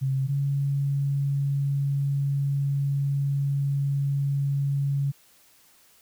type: tone pair in turn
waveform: sine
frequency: 134.2 / 139.93 Hz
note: C3 / C#3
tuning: +44 / +17 cents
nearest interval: minor second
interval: 73 cents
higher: second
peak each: -22 dBFS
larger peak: neither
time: 0.01-0.28 / 0.28-5.12 s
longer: second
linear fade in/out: 20 ms
effects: white hiss -58 dBFS RMS until 6.01 s